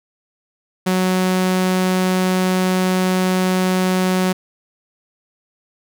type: tone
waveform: sawtooth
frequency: 185 Hz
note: F#3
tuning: in tune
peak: -11 dBFS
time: 0.86-4.33 s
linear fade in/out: 10 ms
effects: none